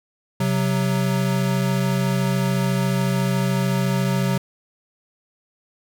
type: tone pair together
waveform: square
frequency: 132.1 / 186.01 Hz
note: C3 / F#3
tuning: +17 / +9 cents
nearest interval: tritone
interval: 592 cents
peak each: -22 dBFS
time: 0.4-4.38 s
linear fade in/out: 5 ms
effects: none